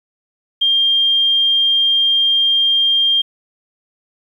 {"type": "tone", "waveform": "sine", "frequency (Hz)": 3200, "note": "G7", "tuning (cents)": 35, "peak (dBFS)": -11, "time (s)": [0.61, 3.22], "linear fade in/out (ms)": 10, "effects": ["8-bit"]}